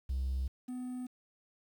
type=tone pair in turn; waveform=triangle; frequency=65.41 / 250.8 Hz; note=C2 / B3; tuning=0 / +27 cents; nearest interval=octave + major seventh; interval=2327 cents; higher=second; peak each=-28 / -35 dBFS; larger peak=first; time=0.09-0.48 / 0.68-1.07 s; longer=neither; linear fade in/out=10 ms; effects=tanh soft clip ceiling -27 dBFS + 10-bit